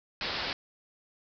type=low-pass noise; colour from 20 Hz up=white; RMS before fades=-34 dBFS; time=0.21-0.53 s; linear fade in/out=2 ms; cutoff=5100 Hz; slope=96 dB/octave; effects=none